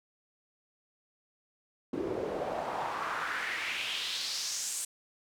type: noise with band-pass filter sweep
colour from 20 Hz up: pink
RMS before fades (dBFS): -35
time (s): 1.93-4.85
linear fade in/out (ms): 5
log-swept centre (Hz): 330 to 8500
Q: 2.8
effects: none